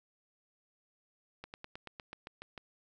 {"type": "slowing click train", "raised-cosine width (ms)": 0.3, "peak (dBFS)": -28, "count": 10, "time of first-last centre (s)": [1.44, 2.578], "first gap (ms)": 99, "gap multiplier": 1.06, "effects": []}